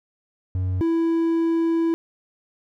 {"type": "tone pair in turn", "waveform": "triangle", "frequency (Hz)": [92.4, 330.7], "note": ["F#2", "E4"], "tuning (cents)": [-2, 6], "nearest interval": "octave + minor seventh", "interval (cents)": 2208, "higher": "second", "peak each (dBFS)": [-19, -16], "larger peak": "second", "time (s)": [[0.55, 0.81], [0.81, 1.94]], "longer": "second", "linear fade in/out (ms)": 0, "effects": []}